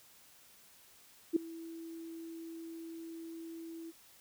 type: tone with ADSR envelope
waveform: sine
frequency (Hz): 329.6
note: E4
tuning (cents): 0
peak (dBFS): -22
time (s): 1.33-3.92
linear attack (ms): 32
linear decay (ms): 4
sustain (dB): -21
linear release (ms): 27
effects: white hiss -61 dBFS RMS until 4.2 s